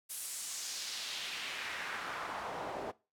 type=noise with band-pass filter sweep; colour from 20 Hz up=pink; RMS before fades=-41 dBFS; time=0.09-2.92 s; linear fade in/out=20 ms; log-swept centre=11000 to 570 Hz; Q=1.5; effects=noise-tail reverb RT60 0.3 s tail -21 dB re dry